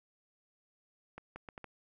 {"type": "accelerating click train", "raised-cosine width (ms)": 0.5, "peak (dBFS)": -30, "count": 5, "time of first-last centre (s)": [1.18, 1.643], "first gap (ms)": 180, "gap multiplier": 0.71, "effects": []}